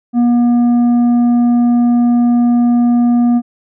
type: tone with tanh clipping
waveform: sine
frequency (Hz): 240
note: B3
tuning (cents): -49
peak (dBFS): -9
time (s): 0.13-3.42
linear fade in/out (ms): 50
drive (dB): 6
effects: none